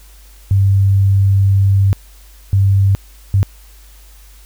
sine tone bursts at uneven times, 98 Hz, G2, in tune, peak -8 dBFS, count 3, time 0.51-1.93 / 2.53-2.95 / 3.34-3.43 s, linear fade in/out 0 ms, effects added 50 Hz sine -39 dBFS peak until 4.45 s + white hiss -47 dBFS RMS until 4.45 s

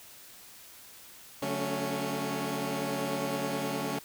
15% pulse chord, D major seventh, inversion none, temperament equal with one note detuned, 143.56 / 185 / 220 / 277.2 Hz, D3 / F#3 / A3 / C#4, -39 / 0 / 0 / 0 cents, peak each -31 / -32 / -30 / -28 dBFS, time 1.42-3.99 s, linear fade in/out 5 ms, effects white hiss -51 dBFS RMS until 4.04 s

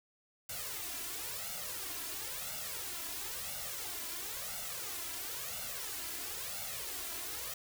white noise with flanger, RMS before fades -41 dBFS, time 0.49-7.54 s, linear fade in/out 5 ms, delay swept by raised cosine 1.4 to 3 ms, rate 0.98 Hz, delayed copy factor +0.8, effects none

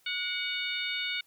harmonic tone with a mistuned harmonic, 730 Hz, F#5, 24 cents flat, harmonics 2 / 3 / 4 / 5 / 6, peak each -39 / -34 / -37 / -36 / -43 dBFS, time 0.06-1.21 s, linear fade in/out 5 ms, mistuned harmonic 3, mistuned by +46 cents, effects white hiss -66 dBFS RMS until 1.26 s

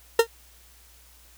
40% pulse tone with exponential decay, 459.3 Hz, A#4, 26 cents flat, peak -10 dBFS, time 0.19-0.27 s, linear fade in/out 5 ms, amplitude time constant 17 ms, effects added 60 Hz sine -55 dBFS peak until 1.37 s + white hiss -55 dBFS RMS until 1.37 s

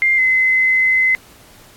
sine tone pair in turn, 2100 / 2047 Hz, C7 / C7, +6 / -38 cents, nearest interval unison, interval 44 cents, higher first, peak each -11 dBFS, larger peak neither, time 0.02-0.18 / 0.18-1.15 s, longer second, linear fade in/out 0 ms, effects pink hiss -45 dBFS RMS until 1.76 s + AAC 64 kbps

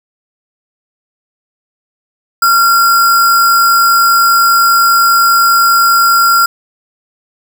sine tone with sample-and-hold, 1375 Hz, F6, 27 cents flat, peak -5 dBFS, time 2.42-6.46 s, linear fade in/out 5 ms, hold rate 6300 Hz, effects none

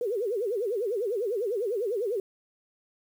sine tone with vibrato, 436.9 Hz, A4, 12 cents flat, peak -26 dBFS, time 0.01-2.2 s, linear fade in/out 2 ms, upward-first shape sine, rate 10 Hz, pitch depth 240 cents each way, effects 9-bit

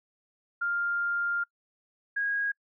sine tone pair in turn, 1400 / 1641.6 Hz, F6 / G#6, +4 / -21 cents, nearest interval minor third, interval 275 cents, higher second, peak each -26 dBFS, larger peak neither, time 0.61-1.44 / 2.16-2.52 s, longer first, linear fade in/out 10 ms, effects noise-tail reverb RT60 0.1 s tail -26 dB re dry

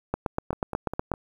two click trains, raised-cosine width 1 ms, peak -17 / -11 dBFS, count 4 / 9, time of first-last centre 0.53-1.139 / 0.14-1.117 s, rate 4.93 / 8.19 Hz, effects 8-bit

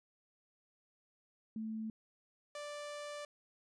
sine / sawtooth tone pair in turn, 220 / 587.3 Hz, A3 / D5, 0 / 0 cents, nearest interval octave + perfect fourth, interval 1700 cents, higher second, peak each -38 / -39 dBFS, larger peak first, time 1.56-1.9 / 2.55-3.25 s, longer second, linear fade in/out 2 ms, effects resampled to 22050 Hz

